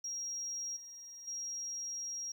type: tone with level steps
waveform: sine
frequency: 5630 Hz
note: F8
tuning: 13 cents sharp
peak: -36 / -47 / -37 dBFS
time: 0.04-2.32 s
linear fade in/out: 5 ms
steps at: 0.76 / 1.27 s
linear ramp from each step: 10 ms
effects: tanh soft clip ceiling -33 dBFS + 11-bit